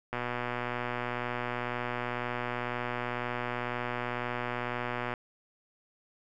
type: click train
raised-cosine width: 0.5 ms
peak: -18 dBFS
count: 612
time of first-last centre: 0.13-5.138 s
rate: 122 Hz
effects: none